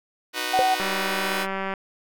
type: chord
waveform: 5% pulse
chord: B major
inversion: first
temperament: just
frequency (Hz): 308.7 / 370.4 / 493.9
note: D#4 / F#4 / B4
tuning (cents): -14 / +2 / 0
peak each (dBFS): -20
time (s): 0.33-1.47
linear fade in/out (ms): 50
type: tone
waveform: sine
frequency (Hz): 753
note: F#5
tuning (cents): +30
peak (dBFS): -18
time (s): 0.53-0.75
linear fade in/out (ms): 10
type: tone with exponential decay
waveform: sine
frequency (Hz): 518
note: C5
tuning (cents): -17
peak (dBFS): -14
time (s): 0.59-0.67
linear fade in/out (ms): 0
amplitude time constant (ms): 17
type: click train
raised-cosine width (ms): 0.5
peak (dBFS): -14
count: 182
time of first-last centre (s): 0.8-1.738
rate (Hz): 193
effects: none

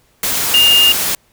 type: tone in noise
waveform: sine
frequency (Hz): 2823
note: F7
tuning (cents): +18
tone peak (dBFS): -7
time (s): 0.54-0.92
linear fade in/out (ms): 2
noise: white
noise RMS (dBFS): -17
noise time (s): 0.23-1.15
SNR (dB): +7
effects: pink hiss -55 dBFS RMS until 1.32 s

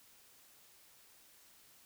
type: silence
effects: white hiss -63 dBFS RMS until 1.85 s

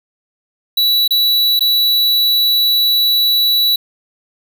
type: tone with dropouts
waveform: square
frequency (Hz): 3935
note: B7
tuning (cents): -7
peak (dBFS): -11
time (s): 0.77-3.76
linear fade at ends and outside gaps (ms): 5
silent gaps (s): 1.078-1.107 / 1.593-1.607
effects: none

